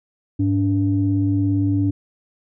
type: tone pair together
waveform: sine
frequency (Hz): 101.9 / 288.2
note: G#2 / D4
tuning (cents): -32 / -33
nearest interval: octave + tritone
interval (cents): 1799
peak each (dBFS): -18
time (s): 0.39-1.91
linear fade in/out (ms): 10
effects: tanh soft clip ceiling -8 dBFS